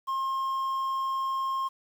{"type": "tone with quantisation", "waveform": "triangle", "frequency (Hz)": 1068, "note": "C6", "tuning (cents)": 35, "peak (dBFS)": -25, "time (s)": [0.07, 1.69], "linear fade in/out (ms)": 20, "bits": 9, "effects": []}